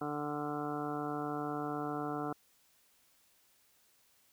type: harmonic tone with a mistuned harmonic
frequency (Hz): 147.8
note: D3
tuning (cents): +11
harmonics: 1 / 2 / 3 / 4 / 5 / 6 / 7 / 8 / 9 / 10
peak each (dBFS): -45 / -39 / -42 / -49 / -41 / -54 / -47 / -49 / -44 / -53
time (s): 0.01-2.33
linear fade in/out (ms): 5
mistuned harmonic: 10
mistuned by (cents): -63
effects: white hiss -69 dBFS RMS until 4.32 s